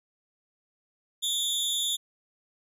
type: tone with amplitude modulation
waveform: sawtooth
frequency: 3520 Hz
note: A7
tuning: in tune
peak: -19 dBFS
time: 1.22-1.97 s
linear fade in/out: 20 ms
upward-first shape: sine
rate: 250 Hz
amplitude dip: 90%
effects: resampled to 32000 Hz